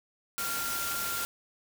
sine tone in noise, 1387 Hz, F6, 12 cents flat, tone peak -35 dBFS, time 0.38-1.25 s, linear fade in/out 0 ms, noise white, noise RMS -34 dBFS, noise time 0.38-1.25 s, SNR -4 dB, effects none

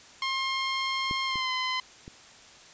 15% pulse tone with pitch glide, 1066 to 1024.3 Hz, C6 to C6, +32 to -37 cents, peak -21 dBFS, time 0.22-1.8 s, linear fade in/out 2 ms, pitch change -69 cents, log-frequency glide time 1.25-1.51 s
clicks, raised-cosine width 3 ms, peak -23 / -28 / -29 dBFS, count 3, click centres 1.111 / 1.357 / 2.079 s
effects white hiss -51 dBFS RMS until 2.73 s + resampled to 16000 Hz

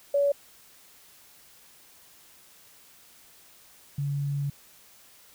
sine tone pair in turn, 567 / 141.75 Hz, C#5 / C#3, +39 / +39 cents, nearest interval 2 octaves, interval 2400 cents, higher first, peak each -20 / -26 dBFS, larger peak first, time 0.14-0.32 / 3.98-4.5 s, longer second, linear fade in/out 5 ms, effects white hiss -55 dBFS RMS until 5.34 s

